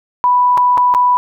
sine tone with dropouts, 987.8 Hz, B5, in tune, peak -8 dBFS, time 0.24-1.17 s, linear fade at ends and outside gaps 0 ms, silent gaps 0.574-0.578 / 0.774-0.779 / 0.94-0.948 s, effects none

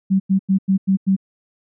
sine tone bursts, 192.1 Hz, G3, 35 cents flat, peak -12 dBFS, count 6, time 0.1-1.165 s, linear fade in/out 20 ms, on 100 ms, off 93 ms, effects none

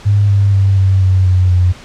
sine tone with pitch steps, 101.9 / 99.8 / 97.75 / 95.74 / 93.77 / 91.84 / 89.95 Hz, G#2 / G2 / G2 / G2 / F#2 / F#2 / F#2, -32 / +32 / -4 / -40 / +24 / -12 / -48 cents, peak -7 dBFS, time 0.05-1.73 s, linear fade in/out 20 ms, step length 240 ms, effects pink hiss -36 dBFS RMS until 1.84 s + low-pass 6000 Hz 12 dB/octave

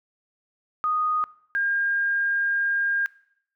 sine tone pair in turn, 1240 / 1611.1 Hz, D#6 / G6, -6 / +47 cents, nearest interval perfect fourth, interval 453 cents, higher second, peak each -21 dBFS, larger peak neither, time 0.84-1.24 / 1.55-3.06 s, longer second, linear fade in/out 0 ms, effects noise-tail reverb RT60 0.7 s tail -21 dB re dry

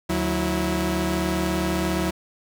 sawtooth tone cluster, 74.7 / 183.2 / 326.7 Hz, D2 / F#3 / E4, +30 / -17 / -15 cents, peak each -25 / -21 / -22 dBFS, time 0.09-2.11 s, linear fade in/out 10 ms, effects none

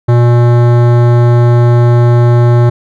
sine tone with hard clipping, 120 Hz, B2, 49 cents flat, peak -6 dBFS, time 0.08-2.7 s, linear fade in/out 10 ms, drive 17 dB, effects none

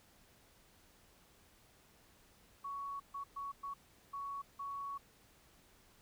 sine tone bursts at uneven times, 1117 Hz, C#6, 13 cents sharp, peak -40 dBFS, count 6, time 2.64-3 / 3.14-3.24 / 3.36-3.52 / 3.63-3.74 / 4.13-4.42 / 4.59-4.98 s, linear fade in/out 10 ms, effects pink hiss -66 dBFS RMS until 6.01 s

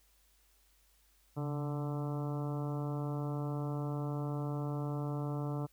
harmonic tone with a mistuned harmonic, 146.83 Hz, D3, in tune, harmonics 1 / 2 / 3 / 4 / 5 / 6 / 7 / 8 / 9, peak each -35 / -41 / -45 / -47 / -49 / -51 / -52 / -53 / -54 dBFS, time 1.36-5.67 s, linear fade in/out 20 ms, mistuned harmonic 1, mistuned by -65 cents, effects added 50 Hz sine -69 dBFS peak until 5.72 s + white hiss -70 dBFS RMS until 5.72 s

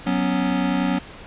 square chord, F# suspended fourth, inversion none, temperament equal, 185 / 246.9 / 277.2 Hz, F#3 / B3 / C#4, 0 / 0 / 0 cents, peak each -24 / -25 / -24 dBFS, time 0.06-0.99 s, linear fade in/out 10 ms, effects pink hiss -40 dBFS RMS until 1.26 s + resampled to 8000 Hz

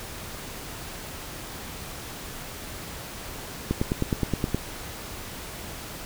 click train, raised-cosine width 3 ms, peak -10 dBFS, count 9, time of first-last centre 3.71-4.546 s, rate 9.57 Hz, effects pink hiss -38 dBFS RMS until 6.05 s

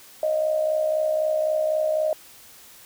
sine tone with amplitude modulation, 622.3 Hz, D#5, in tune, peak -17 dBFS, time 0.23-2.13 s, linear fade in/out 2 ms, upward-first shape sine, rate 63.9 Hz, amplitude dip 60%, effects white hiss -48 dBFS RMS until 2.85 s

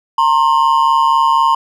triangle ring-modulated tone, 992 Hz, B5, 7 cents sharp, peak -4 dBFS, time 0.18-1.55 s, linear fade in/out 5 ms, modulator 72 Hz, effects none

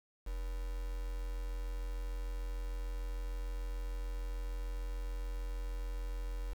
sine tone with quantisation, 43.35 Hz, F1, 12 cents flat, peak -36 dBFS, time 0.26-6.54 s, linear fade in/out 10 ms, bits 8, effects none

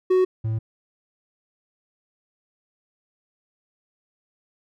triangle tone pair in turn, 370.7 / 110.94 Hz, F#4 / A2, +3 / +15 cents, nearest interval octave + major sixth, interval 2088 cents, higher first, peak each -13 / -20 dBFS, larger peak first, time 0.1-0.25 / 0.44-0.59 s, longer neither, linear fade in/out 10 ms, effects none

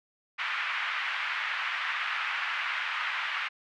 white band-pass noise, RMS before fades -32 dBFS, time 0.38-3.49 s, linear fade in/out 20 ms, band 1100 to 2500 Hz, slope 24 dB/octave, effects none

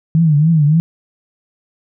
sine tone with vibrato, 155.56 Hz, D#3, in tune, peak -8 dBFS, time 0.15-0.8 s, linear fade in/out 0 ms, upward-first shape triangle, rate 3.5 Hz, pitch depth 150 cents each way, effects none

